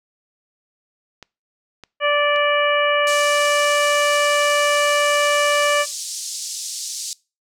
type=clicks; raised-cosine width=0.2 ms; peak=-21 dBFS; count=3; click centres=1.227 / 1.837 / 2.361 s
type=harmonic tone; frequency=584 Hz; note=D5; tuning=10 cents flat; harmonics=1 / 2 / 3 / 4 / 5; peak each=-18 / -21 / -23 / -24 / -25 dBFS; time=2-5.86 s; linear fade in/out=50 ms
type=band-pass noise; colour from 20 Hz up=pink; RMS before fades=-29 dBFS; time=3.07-7.13 s; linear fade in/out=0 ms; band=4800 to 8700 Hz; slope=24 dB/octave
effects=noise-tail reverb RT60 0.3 s tail -23 dB re dry